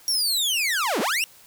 sawtooth linear two-way sweep, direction down then up, 5650 to 185 to 2886 Hz, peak -18 dBFS, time 0.08-1.24 s, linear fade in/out 0 ms, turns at 1 s, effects white hiss -51 dBFS RMS until 1.46 s

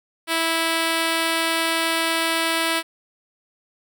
5% pulse tone, 328.2 Hz, E4, 8 cents flat, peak -8 dBFS, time 0.27-2.83 s, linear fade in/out 50 ms, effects none

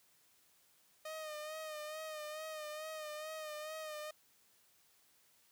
sawtooth tone with vibrato, 617 Hz, D#5, 15 cents flat, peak -39 dBFS, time 1.05-4.11 s, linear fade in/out 5 ms, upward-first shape sine, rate 2.3 Hz, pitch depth 42 cents each way, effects white hiss -70 dBFS RMS until 5.51 s + high-pass 60 Hz 12 dB/octave

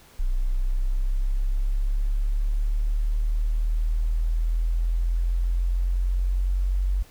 sine linear sweep, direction up, 30.87 to 46.94 Hz, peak -20 dBFS, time 0.19-7.03 s, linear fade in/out 10 ms, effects pink hiss -53 dBFS RMS until 7.1 s

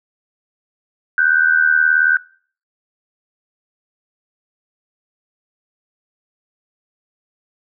sine tone pair together, 1478.3 / 1557 Hz, F#6 / G6, -2 / -12 cents, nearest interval minor second, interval 90 cents, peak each -14 dBFS, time 1.18-2.17 s, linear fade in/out 2 ms, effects noise-tail reverb RT60 0.5 s tail -24 dB re dry

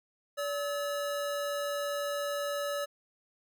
square tone pair together, 574 / 1288.6 Hz, D5 / E6, -40 / -40 cents, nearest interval octave + major second, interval 1400 cents, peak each -33 / -39 dBFS, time 0.37-2.86 s, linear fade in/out 20 ms, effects none

